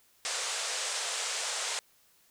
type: band-pass noise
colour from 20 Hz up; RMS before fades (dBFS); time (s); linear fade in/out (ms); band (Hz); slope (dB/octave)
white; -34; 0.25-1.79; 0; 440 to 8700; 48
effects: white hiss -65 dBFS RMS until 2.3 s